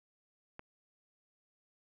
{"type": "click", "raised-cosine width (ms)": 0.5, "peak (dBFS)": -30, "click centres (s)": 0.594, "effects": []}